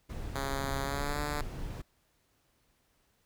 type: noise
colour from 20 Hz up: brown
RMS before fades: -38 dBFS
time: 0.09-1.82 s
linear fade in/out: 10 ms
type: tone with pitch glide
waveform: 5% pulse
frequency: 137.3 to 147.15 Hz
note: C#3 to D3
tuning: -16 to +4 cents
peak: -22 dBFS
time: 0.35-1.41 s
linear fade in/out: 2 ms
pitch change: +120 cents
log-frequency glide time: 0.82-1.2 s
effects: pink hiss -72 dBFS RMS until 3.25 s